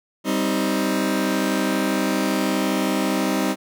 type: chord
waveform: sawtooth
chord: C minor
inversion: second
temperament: just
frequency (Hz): 196.22 / 261.6 / 314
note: G3 / C4 / Eb4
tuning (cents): +2 / 0 / +16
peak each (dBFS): -20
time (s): 0.24-3.56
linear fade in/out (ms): 50
effects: none